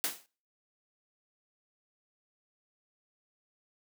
white noise with exponential decay, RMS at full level -28 dBFS, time 0.04-0.26 s, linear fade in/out 0 ms, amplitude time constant 46 ms, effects noise-tail reverb RT60 0.4 s tail -23 dB re dry + high-pass 200 Hz 12 dB/octave

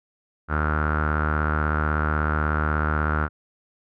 sawtooth tone with low-pass filter, 76.3 Hz, D#2, 33 cents flat, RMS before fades -23 dBFS, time 0.48-3.29 s, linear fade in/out 50 ms, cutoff 1400 Hz, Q 9.1, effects none

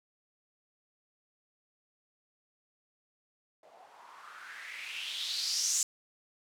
violet noise with low-pass filter sweep, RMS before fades -37 dBFS, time 3.63-5.83 s, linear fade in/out 2 ms, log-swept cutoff 610 to 7100 Hz, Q 4.7, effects none

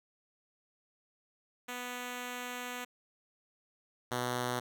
5% pulse tone pair in turn, 246.9 / 123.45 Hz, B3 / B2, 0 / 0 cents, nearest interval octave, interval 1200 cents, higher first, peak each -27 / -21 dBFS, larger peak second, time 1.68-2.85 / 4.11-4.6 s, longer first, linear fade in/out 10 ms, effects none

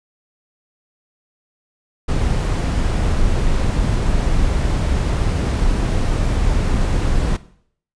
brown noise, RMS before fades -17 dBFS, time 2.08-7.37 s, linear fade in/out 10 ms, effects noise-tail reverb RT60 0.6 s tail -17 dB re dry + resampled to 22050 Hz

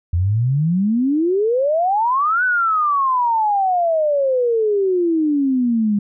sine exponential two-way sweep, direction up then down, 82.41 to 1519 to 200.9 Hz, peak -14 dBFS, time 0.13-5.99 s, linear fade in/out 5 ms, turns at 2.44 s, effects none

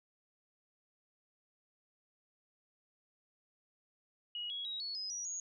sine tone with pitch steps, 2900 / 3331 / 3827 / 4396 / 5049 / 5800 / 6662 Hz, F#7 / G#7 / A#7 / C#8 / D#8 / F#8 / G#8, -35 / +4 / +45 / -15 / +25 / -35 / +4 cents, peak -38 dBFS, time 4.35-5.4 s, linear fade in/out 2 ms, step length 150 ms, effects none

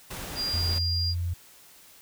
pink noise, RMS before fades -37 dBFS, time 0.1-0.79 s, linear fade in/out 10 ms
sine tone, 4800 Hz, D8, 37 cents sharp, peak -27 dBFS, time 0.35-1.15 s, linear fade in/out 50 ms
sine tone with pitch glide, 86.3 to 86.9 Hz, F2 to F2, -20 to -8 cents, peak -26 dBFS, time 0.53-1.34 s, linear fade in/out 10 ms, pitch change +12 cents, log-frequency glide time 0.8-1.17 s
effects white hiss -53 dBFS RMS until 2.01 s

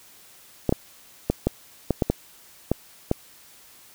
clicks, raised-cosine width 2 ms, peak -6 dBFS, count 9, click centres 0.693 / 0.725 / 1.3 / 1.47 / 1.907 / 2.022 / 2.1 / 2.716 / 3.114 s, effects white hiss -51 dBFS RMS until 3.94 s

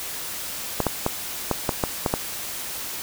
clicks, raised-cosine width 1 ms, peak -6 dBFS, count 8, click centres 0.803 / 0.867 / 1.064 / 1.513 / 1.692 / 1.838 / 2.062 / 2.139 s, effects white hiss -32 dBFS RMS until 3.02 s

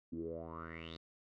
10% pulse tone with low-pass filter sweep, 82 Hz, E2, 9 cents flat, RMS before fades -45 dBFS, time 0.12-0.97 s, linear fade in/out 10 ms, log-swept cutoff 260 to 4200 Hz, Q 7.7, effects none

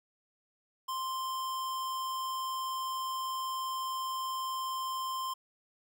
square tone, 1046.5 Hz, C6, in tune, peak -34 dBFS, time 0.88-5.34 s, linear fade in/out 10 ms, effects none

